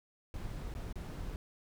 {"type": "noise with dropouts", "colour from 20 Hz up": "brown", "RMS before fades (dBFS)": -41, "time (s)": [0.34, 1.36], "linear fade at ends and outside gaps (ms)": 1, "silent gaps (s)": [[0.74, 0.75], [0.927, 0.956]], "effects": []}